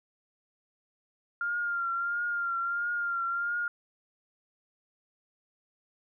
sine tone with vibrato, 1396.9 Hz, F6, in tune, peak -28 dBFS, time 1.41-3.68 s, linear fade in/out 2 ms, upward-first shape triangle, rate 1.5 Hz, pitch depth 42 cents each way, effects none

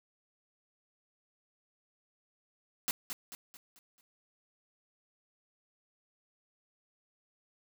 white noise with echo, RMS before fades -32 dBFS, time 2.88-2.91 s, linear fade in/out 0 ms, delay 220 ms, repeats 5, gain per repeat -7 dB, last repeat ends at 4.01 s, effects none

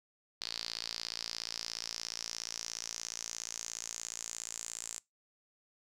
sawtooth tone with band-pass filter sweep, 57 Hz, A#1, 38 cents flat, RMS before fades -42 dBFS, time 0.41-4.99 s, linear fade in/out 0 ms, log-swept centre 4500 to 7400 Hz, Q 5.2, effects noise-tail reverb RT60 0.2 s tail -24 dB re dry

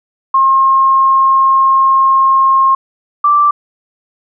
sine tone pair in turn, 1071 / 1171.4 Hz, C6 / D6, +40 / -5 cents, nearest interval major second, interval 155 cents, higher second, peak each -6 dBFS, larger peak neither, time 0.34-2.75 / 3.24-3.51 s, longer first, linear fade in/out 5 ms, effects none

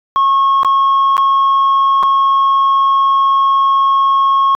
sine tone with dropouts, 1091 Hz, C#6, 28 cents flat, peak -6 dBFS, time 0.16-4.55 s, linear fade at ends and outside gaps 0 ms, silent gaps 0.632-0.648 / 1.168-1.179 / 2.028-2.033 s, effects tanh soft clip ceiling -7 dBFS

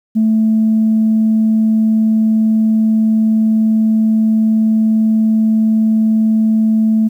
sine tone, 219.8 Hz, A3, 2 cents flat, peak -8 dBFS, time 0.15-7.09 s, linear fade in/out 20 ms, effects tanh soft clip ceiling -5 dBFS + 8-bit

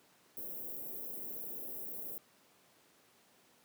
white band-stop noise, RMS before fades -43 dBFS, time 0.37-2.18 s, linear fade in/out 0 ms, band 550 to 14000 Hz, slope 24 dB/octave, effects pink hiss -66 dBFS RMS until 3.64 s + high-pass 200 Hz 12 dB/octave

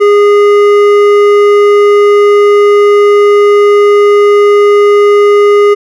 sine tone with hard clipping, 410.7 Hz, G#4, 19 cents flat, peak -4 dBFS, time 0-5.75 s, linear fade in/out 20 ms, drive 10 dB, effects none

